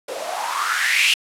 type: noise with band-pass filter sweep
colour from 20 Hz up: blue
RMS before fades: -21 dBFS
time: 0.08-1.14 s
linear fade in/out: 5 ms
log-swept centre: 470 to 2900 Hz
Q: 6.8
effects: low-pass 12000 Hz 12 dB/octave